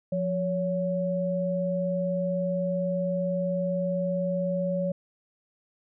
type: tone pair together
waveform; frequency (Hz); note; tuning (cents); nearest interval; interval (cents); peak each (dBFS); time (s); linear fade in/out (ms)
sine; 176.7 / 561; F3 / C#5; +21 / +21; octave + minor sixth; 2000; -28 / -27; 0.12-4.92; 5
effects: none